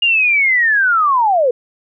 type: linear sweep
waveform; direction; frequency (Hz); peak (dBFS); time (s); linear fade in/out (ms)
sine; down; 2847 to 466.2; -10; 0.02-1.51; 5
effects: none